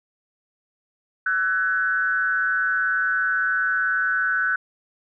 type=tone with frequency modulation; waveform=sine; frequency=1503 Hz; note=F#6; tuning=27 cents sharp; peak=-19 dBFS; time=1.26-4.56 s; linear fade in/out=5 ms; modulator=171 Hz; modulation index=0.7; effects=none